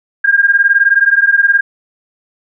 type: beating tone pair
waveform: sine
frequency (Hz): 1604 / 1623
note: G6 / G#6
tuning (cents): +39 / -40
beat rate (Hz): 19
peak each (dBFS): -10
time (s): 0.24-1.61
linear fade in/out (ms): 10
effects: none

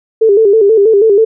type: tone with vibrato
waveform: sine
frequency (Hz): 421.8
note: G#4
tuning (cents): +27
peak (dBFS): -4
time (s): 0.21-1.25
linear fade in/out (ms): 10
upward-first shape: square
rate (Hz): 6.2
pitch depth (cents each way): 92
effects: none

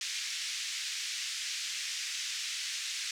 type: band-pass noise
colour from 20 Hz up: white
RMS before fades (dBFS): -37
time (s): 0.01-3.11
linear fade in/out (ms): 2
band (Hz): 1900 to 6600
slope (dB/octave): 24
effects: none

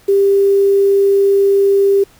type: tone with quantisation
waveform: sine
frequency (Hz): 396.3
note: G4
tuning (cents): +19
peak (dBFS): -8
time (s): 0.08-2.04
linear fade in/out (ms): 10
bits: 6
effects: pink hiss -48 dBFS RMS until 2.19 s

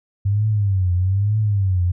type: tone with vibrato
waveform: sine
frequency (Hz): 98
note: G2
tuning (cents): 0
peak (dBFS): -15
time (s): 0.25-1.92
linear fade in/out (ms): 10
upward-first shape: triangle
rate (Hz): 1.1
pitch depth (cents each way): 190
effects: none

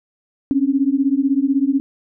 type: beating tone pair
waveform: sine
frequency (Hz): 266.4 / 282.4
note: C4 / C#4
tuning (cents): +31 / +32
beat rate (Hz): 16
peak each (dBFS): -17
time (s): 0.51-1.8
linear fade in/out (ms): 0
effects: none

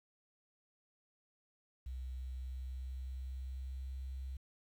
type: tone with pitch glide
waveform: sine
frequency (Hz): 63.8 to 65.59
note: C2 to C2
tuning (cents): -43 to +5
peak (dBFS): -40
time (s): 1.86-4.37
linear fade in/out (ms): 5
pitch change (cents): +48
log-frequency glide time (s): 2.08-3.94
effects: 11-bit

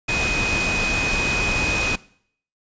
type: tone in noise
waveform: sine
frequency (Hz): 2503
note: D#7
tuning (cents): +10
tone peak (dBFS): -22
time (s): 0.08-1.96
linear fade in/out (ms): 10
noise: pink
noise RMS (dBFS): -24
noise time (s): 0.08-1.96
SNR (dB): -1
effects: noise-tail reverb RT60 0.6 s tail -20 dB re dry + resampled to 16000 Hz

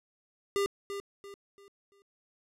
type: tone with echo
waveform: square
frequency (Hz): 400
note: G4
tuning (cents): +35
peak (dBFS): -27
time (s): 0.56-0.66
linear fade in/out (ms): 0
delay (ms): 340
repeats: 4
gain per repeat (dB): -9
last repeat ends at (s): 2.02
effects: low-pass 11000 Hz 12 dB/octave

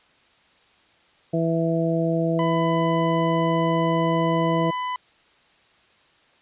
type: harmonic tone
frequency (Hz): 164.9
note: E3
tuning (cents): +1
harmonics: 1 / 2 / 3 / 4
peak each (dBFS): -23 / -25 / -27 / -26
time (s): 1.33-4.71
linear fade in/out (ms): 10
type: tone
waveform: 40% pulse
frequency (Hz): 1000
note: B5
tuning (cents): +21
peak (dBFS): -24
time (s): 2.39-4.96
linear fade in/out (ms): 2
effects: white hiss -58 dBFS RMS until 6.41 s + resampled to 8000 Hz

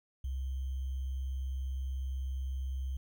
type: tone with sample-and-hold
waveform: sine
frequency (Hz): 65.8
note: C2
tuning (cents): +10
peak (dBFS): -33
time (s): 0.24-2.97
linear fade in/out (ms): 5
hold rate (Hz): 3150
effects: none

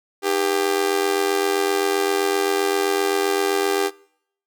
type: tone with amplitude modulation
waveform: sawtooth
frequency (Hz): 397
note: G4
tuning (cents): +22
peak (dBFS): -11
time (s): 0.22-3.91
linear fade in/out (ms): 50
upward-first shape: sine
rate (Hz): 87.7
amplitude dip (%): 80
effects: noise-tail reverb RT60 0.7 s tail -24 dB re dry

